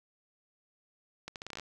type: accelerating click train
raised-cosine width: 0.2 ms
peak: -23 dBFS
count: 10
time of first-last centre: 1.28-1.597 s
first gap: 78 ms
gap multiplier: 0.78
effects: 10-bit